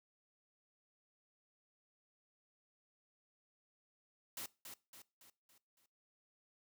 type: noise with echo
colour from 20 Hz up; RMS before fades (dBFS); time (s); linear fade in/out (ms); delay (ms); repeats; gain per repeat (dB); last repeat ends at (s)
white; -45; 4.37-4.46; 2; 280; 5; -6; 5.86
effects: noise-tail reverb RT60 0.3 s tail -21 dB re dry